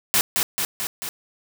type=noise with echo; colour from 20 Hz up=white; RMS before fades=-18 dBFS; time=0.14-0.21 s; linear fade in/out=0 ms; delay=220 ms; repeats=4; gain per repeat=-3 dB; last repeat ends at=1.09 s; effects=none